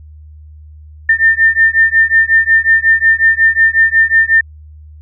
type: beating tone pair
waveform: sine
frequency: 1800 / 1805.5 Hz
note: A6 / A6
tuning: +39 / +44 cents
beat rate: 5.5 Hz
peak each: -10 dBFS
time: 1.09-4.41 s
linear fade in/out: 5 ms
effects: added 76 Hz sine -33 dBFS peak until 5.01 s